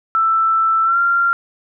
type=tone with pitch glide; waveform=sine; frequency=1327 to 1383.4 Hz; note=E6 to F6; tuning=+11 to -17 cents; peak=-12 dBFS; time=0.15-1.33 s; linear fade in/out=0 ms; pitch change=+72 cents; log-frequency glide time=0.84-0.98 s; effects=none